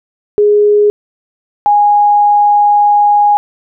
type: tone pair in turn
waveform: sine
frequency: 415.3 / 825.6 Hz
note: G#4 / G#5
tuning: 0 / -10 cents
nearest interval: octave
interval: 1190 cents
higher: second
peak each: -5 dBFS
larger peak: neither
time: 0.38-0.9 / 1.66-3.37 s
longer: second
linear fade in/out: 0 ms
effects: none